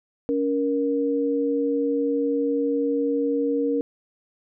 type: tone pair together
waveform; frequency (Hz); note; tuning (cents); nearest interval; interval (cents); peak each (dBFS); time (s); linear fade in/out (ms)
sine; 282 / 470; C#4 / A#4; +30 / +14; major sixth; 884; -23; 0.29-3.81; 0
effects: none

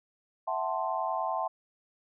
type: chord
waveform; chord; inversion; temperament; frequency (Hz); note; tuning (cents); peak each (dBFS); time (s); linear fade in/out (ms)
sine; F# half-diminished seventh; third; equal with one note detuned; 659.3 / 749 / 880 / 1046.5; E5 / F#5 / A5 / C6; 0 / +21 / 0 / 0; -34; 0.47-1.48; 10
effects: none

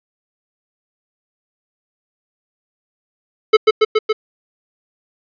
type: tone with echo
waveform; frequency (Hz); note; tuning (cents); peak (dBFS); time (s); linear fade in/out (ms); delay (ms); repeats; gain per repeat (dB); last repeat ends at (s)
square; 433.6; A4; -25; -5; 3.53-3.57; 10; 140; 4; -2; 4.13
effects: resampled to 11025 Hz + 7-bit

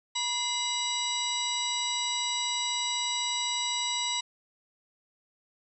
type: harmonic tone with a mistuned harmonic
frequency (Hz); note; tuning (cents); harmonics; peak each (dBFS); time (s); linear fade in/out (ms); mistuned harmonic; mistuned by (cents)
972; B5; -28; 1 / 2 / 3 / 4 / 5 / 6 / 8; -35 / -38 / -37 / -31 / -42 / -39 / -36; 0.15-4.21; 10; 2; +110
effects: none

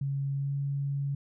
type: tone with pitch glide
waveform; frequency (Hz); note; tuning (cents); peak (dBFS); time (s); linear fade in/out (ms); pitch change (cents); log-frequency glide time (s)
sine; 138.59 to 140.12; C#3 to C#3; 0 to +19; -28; 0.01-1.15; 5; +19; 0.35-0.53
effects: none

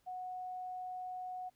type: tone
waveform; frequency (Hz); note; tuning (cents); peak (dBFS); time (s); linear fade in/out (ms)
sine; 735; F#5; -12; -40; 0.06-1.5; 20
effects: pink hiss -75 dBFS RMS until 1.55 s

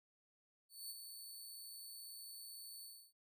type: tone with ADSR envelope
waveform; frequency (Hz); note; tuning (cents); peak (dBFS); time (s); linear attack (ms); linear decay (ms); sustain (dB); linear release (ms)
15% pulse; 4471; C#8; +14; -38; 0.69-3.13; 210; 30; -6; 300
effects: none

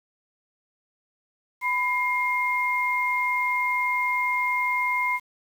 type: tone pair together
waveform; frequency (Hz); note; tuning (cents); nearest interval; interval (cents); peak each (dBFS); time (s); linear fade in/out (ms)
sine; 995.7 / 2125; B5 / C7; +14 / +26; octave + minor second; 1312; -25 / -24; 1.61-5.2; 50
effects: 8-bit

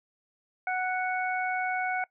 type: harmonic tone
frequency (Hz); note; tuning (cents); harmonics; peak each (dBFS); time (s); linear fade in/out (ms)
740; F#5; 0; 1 / 2 / 3; -29 / -32 / -34; 0.67-2.04; 2
effects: noise-tail reverb RT60 0.1 s tail -21 dB re dry

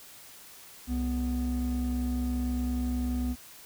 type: tone pair together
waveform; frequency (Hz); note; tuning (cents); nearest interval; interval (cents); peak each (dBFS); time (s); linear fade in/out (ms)
triangle; 65.4 / 246.9; C2 / B3; 0 / 0; octave + major seventh; 2300; -27; 0.87-3.36; 50
effects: tanh soft clip ceiling -21 dBFS + white hiss -50 dBFS RMS until 3.65 s

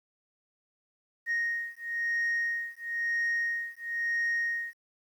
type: beating tone pair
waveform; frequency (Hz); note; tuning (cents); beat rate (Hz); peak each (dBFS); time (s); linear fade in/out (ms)
sine; 1864.7 / 1865.7; A#6 / A#6; 0 / +1; 1; -30; 1.26-4.74; 50
effects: tanh soft clip ceiling -24 dBFS + 10-bit

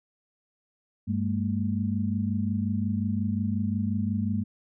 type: tone cluster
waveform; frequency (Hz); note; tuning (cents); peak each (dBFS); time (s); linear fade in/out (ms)
sine; 98.4 / 201 / 226.6; G2 / G3 / A#3; +7 / +44 / -49; -29; 1.07-4.44; 20
effects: none

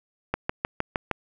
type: click train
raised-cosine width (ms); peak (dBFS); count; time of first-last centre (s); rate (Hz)
0.5; -9; 6; 0.34-1.113; 6.47
effects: none

